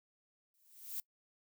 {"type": "noise with exponential growth", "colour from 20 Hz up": "violet", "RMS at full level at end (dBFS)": -38, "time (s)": [0.54, 1], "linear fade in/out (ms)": 2, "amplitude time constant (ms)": 100, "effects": ["noise-tail reverb RT60 0.1 s tail -24 dB re dry"]}